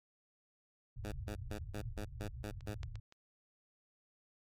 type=low-pass noise; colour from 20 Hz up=white; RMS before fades=-45 dBFS; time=0.96-3 s; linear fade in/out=10 ms; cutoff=130 Hz; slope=96 dB/octave
type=tone bursts; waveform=10% pulse; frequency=104.7 Hz; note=G#2; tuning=15 cents sharp; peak=-33 dBFS; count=8; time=1.04-2.746 s; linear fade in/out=10 ms; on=82 ms; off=150 ms
type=clicks; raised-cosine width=0.2 ms; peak=-39 / -30 / -35 / -40 dBFS; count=4; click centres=2.608 / 2.832 / 2.956 / 3.124 s
effects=MP3 64 kbps